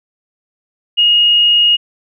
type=tone; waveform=sine; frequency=2868 Hz; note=F7; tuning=45 cents sharp; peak=-7 dBFS; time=0.97-1.77 s; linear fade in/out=20 ms; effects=none